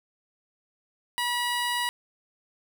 15% pulse tone, 968 Hz, B5, 35 cents flat, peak -19 dBFS, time 1.18-1.89 s, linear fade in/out 0 ms, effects none

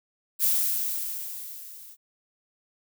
violet noise with level ramp, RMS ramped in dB -21 to -47 dBFS, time 0.39-1.97 s, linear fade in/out 50 ms, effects none

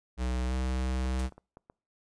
square tone with pitch glide, 62.5 to 64.26 Hz, B1 to C2, +21 to -31 cents, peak -29 dBFS, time 0.17-1.3 s, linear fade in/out 50 ms, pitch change +48 cents, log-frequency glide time 0.47-0.53 s
clicks, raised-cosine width 1 ms, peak -35 dBFS, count 6, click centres 1.06 / 1.259 / 1.323 / 1.38 / 1.571 / 1.699 s
white noise with exponential decay, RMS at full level -42 dBFS, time 1.19-1.34 s, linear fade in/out 1 ms, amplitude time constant 31 ms
effects noise-tail reverb RT60 0.4 s tail -26 dB re dry + resampled to 22050 Hz

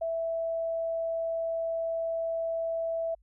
sine tone, 659.3 Hz, E5, in tune, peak -28 dBFS, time 0.01-3.15 s, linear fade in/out 10 ms, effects added 50 Hz sine -60 dBFS peak until 3.22 s

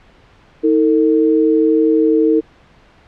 sine tone pair together, 318.2 / 450.4 Hz, D#4 / A4, +39 / +40 cents, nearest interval tritone, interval 601 cents, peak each -12 / -13 dBFS, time 0.63-2.41 s, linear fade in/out 20 ms, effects pink hiss -48 dBFS RMS until 3.07 s + low-pass 3000 Hz 12 dB/octave

